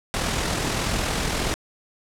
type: noise with amplitude modulation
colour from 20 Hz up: pink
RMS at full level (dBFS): -23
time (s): 0.14-1.54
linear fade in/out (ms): 0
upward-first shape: sine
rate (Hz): 41.5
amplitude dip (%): 35
effects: low-pass 9000 Hz 12 dB/octave